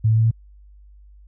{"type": "tone with pitch steps", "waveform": "sine", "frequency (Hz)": [110, 111.02, 112.05, 113.09], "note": ["A2", "A2", "A2", "A2"], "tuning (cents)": [0, 16, 32, 48], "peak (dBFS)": -13, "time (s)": [0.04, 0.312], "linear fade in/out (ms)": 10, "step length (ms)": 68, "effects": ["added 50 Hz sine -44 dBFS peak until 1.27 s"]}